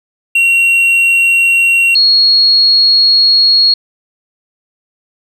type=tone pair in turn; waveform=triangle / sine; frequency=2743 / 4310 Hz; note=F7 / C#8; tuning=-32 / -49 cents; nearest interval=minor sixth; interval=783 cents; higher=second; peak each=-5 dBFS; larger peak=neither; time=0.35-1.95 / 1.95-3.74 s; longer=second; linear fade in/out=5 ms; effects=none